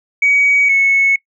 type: tone pair in turn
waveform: sine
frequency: 2260 / 2201 Hz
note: C#7 / C#7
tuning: +33 / -13 cents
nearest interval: unison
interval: 46 cents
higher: first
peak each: -8 dBFS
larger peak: neither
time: 0.22-0.69 / 0.69-1.16 s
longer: neither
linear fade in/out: 5 ms
effects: noise-tail reverb RT60 0.1 s tail -23 dB re dry + tanh soft clip ceiling -4 dBFS